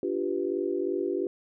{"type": "chord", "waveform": "sine", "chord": "G dominant seventh", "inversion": "second", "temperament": "equal with one note detuned", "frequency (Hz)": [292.1, 349.2, 392, 493.9], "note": ["D4", "F4", "G4", "B4"], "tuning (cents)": [-9, 0, 0, 0], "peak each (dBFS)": [-34, -30, -30, -36], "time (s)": [0.03, 1.27], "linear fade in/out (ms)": 2, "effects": []}